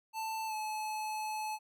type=tone with pitch glide; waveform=square; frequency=884 to 860.8 Hz; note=A5 to A5; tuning=+8 to -38 cents; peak=-36 dBFS; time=0.13-1.59 s; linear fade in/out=50 ms; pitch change=-46 cents; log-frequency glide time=0.47-0.54 s; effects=none